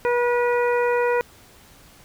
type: harmonic tone with a mistuned harmonic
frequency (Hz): 483.7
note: B4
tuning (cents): -36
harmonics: 1 / 2 / 3 / 4 / 5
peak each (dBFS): -19 / -25 / -29 / -31 / -33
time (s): 0.05-1.21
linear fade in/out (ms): 0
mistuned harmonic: 5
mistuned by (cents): +24
effects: pink hiss -50 dBFS RMS until 2.04 s